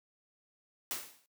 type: noise with exponential decay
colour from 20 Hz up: white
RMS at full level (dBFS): -34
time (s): 0.91-1.26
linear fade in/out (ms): 0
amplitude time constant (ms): 75
effects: noise-tail reverb RT60 0.1 s tail -18 dB re dry + high-pass 150 Hz 12 dB/octave